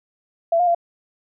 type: tone with pitch steps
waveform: sine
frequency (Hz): 671 / 710 / 686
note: E5 / F5 / F5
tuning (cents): +31 / +28 / -31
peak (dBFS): -14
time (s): 0.52-0.748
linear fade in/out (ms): 5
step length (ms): 76
effects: none